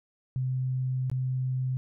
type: tone with dropouts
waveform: sine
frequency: 129.1 Hz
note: C3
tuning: 23 cents flat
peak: -26 dBFS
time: 0.36-1.77 s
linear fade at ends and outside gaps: 0 ms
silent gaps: 1.099-1.115 s
effects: none